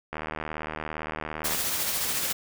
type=click train; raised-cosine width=0.5 ms; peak=-17 dBFS; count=111; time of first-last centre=0.13-1.548 s; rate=77.6 Hz
type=noise with tremolo; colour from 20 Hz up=white; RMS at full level=-27 dBFS; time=1.44-2.33 s; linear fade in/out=10 ms; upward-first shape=sine; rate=14 Hz; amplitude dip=30%
effects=none